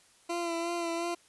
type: tone with vibrato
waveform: 20% pulse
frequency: 339.6 Hz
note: F4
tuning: 48 cents flat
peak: -26 dBFS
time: 0.29-1.15 s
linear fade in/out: 10 ms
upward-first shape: sine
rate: 2.8 Hz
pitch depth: 29 cents each way
effects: white hiss -62 dBFS RMS until 1.28 s + resampled to 24000 Hz